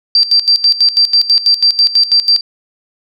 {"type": "tone with tremolo", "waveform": "sine", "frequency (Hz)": 4699, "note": "D8", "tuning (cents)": 0, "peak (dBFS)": -5, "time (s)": [0.15, 2.41], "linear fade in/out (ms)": 2, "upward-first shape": "square", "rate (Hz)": 6.1, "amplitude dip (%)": 80, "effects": []}